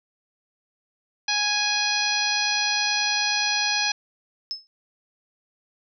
harmonic tone, 830.6 Hz, G#5, in tune, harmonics 1 / 2 / 3 / 4 / 5 / 6 / 7, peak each -30 / -29 / -27 / -31 / -27 / -29 / -31 dBFS, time 1.28-3.92 s, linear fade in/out 5 ms
sine tone with exponential decay, 5210 Hz, E8, 21 cents flat, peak -23 dBFS, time 4.51-4.67 s, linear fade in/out 0 ms, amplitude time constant 34 ms
effects none

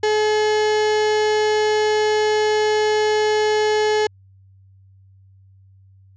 35% pulse tone, 426.8 Hz, G#4, 47 cents sharp, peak -14 dBFS, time 0.03-4.07 s, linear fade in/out 5 ms, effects added 96 Hz sine -47 dBFS peak until 6.16 s + resampled to 16000 Hz

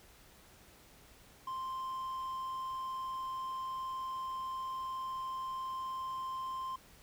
triangle tone, 1046.5 Hz, C6, in tune, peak -35 dBFS, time 1.47-6.76 s, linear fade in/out 5 ms, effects added 60 Hz sine -70 dBFS peak until 7.02 s + pink hiss -60 dBFS RMS until 7.02 s

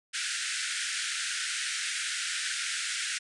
pink band-pass noise, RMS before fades -33 dBFS, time 0.13-3.19 s, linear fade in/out 20 ms, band 1400 to 9800 Hz, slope 96 dB/octave, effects none

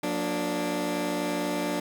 20% pulse chord, Gb augmented, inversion none, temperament equal with one note detuned, 180.98 / 233.1 / 293.7 Hz, Gb3 / Bb3 / D4, -38 / 0 / 0 cents, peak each -28 / -30 / -24 dBFS, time 0.03-1.8 s, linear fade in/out 5 ms, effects none

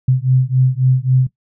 sine beating tone pair, 127.5 / 131.2 Hz, C3 / C3, -44 / +5 cents, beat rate 3.7 Hz, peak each -14 dBFS, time 0.08-1.27 s, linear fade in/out 5 ms, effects noise-tail reverb RT60 0.1 s tail -17 dB re dry

